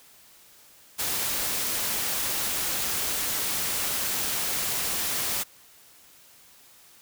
white noise, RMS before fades -28 dBFS, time 0.98-5.44 s, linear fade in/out 20 ms, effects white hiss -54 dBFS RMS until 7.01 s

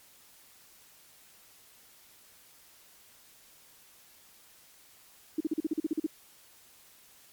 sine tone bursts, 312.8 Hz, D#4, 9 cents sharp, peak -25 dBFS, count 11, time 5.38-6.065 s, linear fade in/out 5 ms, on 25 ms, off 41 ms, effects white hiss -58 dBFS RMS until 7.32 s + MP3 96 kbps

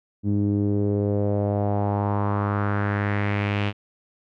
sawtooth tone with low-pass filter sweep, 102 Hz, G#2, 31 cents flat, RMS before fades -23 dBFS, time 0.23-3.73 s, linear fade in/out 50 ms, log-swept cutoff 260 to 2900 Hz, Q 3, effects none

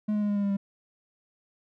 triangle tone with pitch steps, 211.5 / 209.2 / 206.9 / 204.6 / 202.4 / 200.2 / 198.02 Hz, G#3 / G#3 / G#3 / G#3 / G#3 / G3 / G3, +32 / +13 / -6 / -26 / -44 / +37 / +18 cents, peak -22 dBFS, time 0.08-0.57 s, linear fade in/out 10 ms, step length 70 ms, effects none

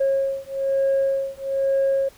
sine beating tone pair, 543 / 544.1 Hz, C#5 / C#5, -36 / -32 cents, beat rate 1.1 Hz, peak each -21 dBFS, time 0-2.09 s, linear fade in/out 10 ms, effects tanh soft clip ceiling -14 dBFS + pink hiss -51 dBFS RMS until 2.17 s

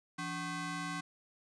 20% pulse ring-modulated tone, 459.7 Hz, A#4, 24 cents flat, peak -29 dBFS, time 0.18-1.01 s, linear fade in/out 10 ms, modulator 630 Hz, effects resampled to 22050 Hz

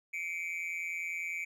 triangle tone with amplitude modulation, 2300 Hz, D7, 37 cents flat, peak -29 dBFS, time 0.13-1.45 s, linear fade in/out 10 ms, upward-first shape sine, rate 170 Hz, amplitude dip 90%, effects none

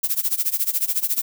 violet noise with tremolo, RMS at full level -19 dBFS, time 0.03-1.22 s, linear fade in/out 10 ms, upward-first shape sine, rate 14 Hz, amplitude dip 90%, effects none

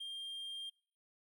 triangle tone, 3199 Hz, G7, 34 cents sharp, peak -40 dBFS, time 0-0.7 s, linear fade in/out 10 ms, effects noise-tail reverb RT60 0.5 s tail -24 dB re dry

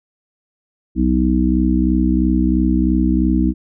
harmonic tone, 63 Hz, B1, 35 cents sharp, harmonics 1 / 3 / 4 / 5, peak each -18 / -18 / -18 / -18 dBFS, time 0.95-3.54 s, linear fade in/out 50 ms, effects none

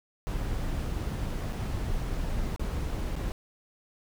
brown noise with dropouts, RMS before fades -31 dBFS, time 0.27-3.32 s, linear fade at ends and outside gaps 0 ms, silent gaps 1.524-1.53 / 2.562-2.595 / 3.156-3.163 s, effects none

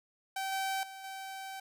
sawtooth tone with level steps, 772 Hz, G5, 27 cents flat, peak -30 / -28 / -41 / -37 dBFS, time 0.36-1.6 s, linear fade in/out 5 ms, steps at 0.52 / 0.83 / 1.04 s, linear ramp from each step 2 ms, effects none

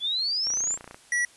sine exponential sweep, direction up, 3370 to 7590 Hz, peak -24 dBFS, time 0-0.78 s, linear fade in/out 50 ms
click train, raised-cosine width 0.5 ms, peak -26 dBFS, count 15, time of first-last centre 0.47-0.945 s, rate 29.5 Hz
square tone, 1938 Hz, B6, 33 cents flat, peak -23 dBFS, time 1.12-1.25 s, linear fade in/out 2 ms
effects white hiss -54 dBFS RMS until 1.36 s + resampled to 24000 Hz

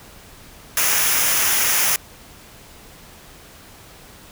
white noise with comb filter, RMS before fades -18 dBFS, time 0.77-1.96 s, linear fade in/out 2 ms, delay 0.24 ms, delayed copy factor -0.55, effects pink hiss -44 dBFS RMS until 4.31 s

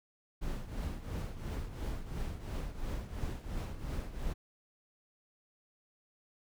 brown noise with tremolo, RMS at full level -35 dBFS, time 0.41-4.34 s, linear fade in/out 20 ms, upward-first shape triangle, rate 2.9 Hz, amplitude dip 75%, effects none

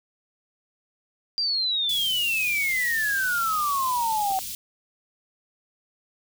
sine exponential sweep, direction down, 4798 to 750 Hz, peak -22 dBFS, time 1.38-4.39 s, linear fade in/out 0 ms
white band-stop noise, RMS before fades -34 dBFS, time 1.89-4.55 s, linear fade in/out 2 ms, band 210 to 2900 Hz, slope 24 dB/octave
clicks, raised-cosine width 1 ms, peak -30 dBFS, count 2, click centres 4.306 / 4.319 s
effects none

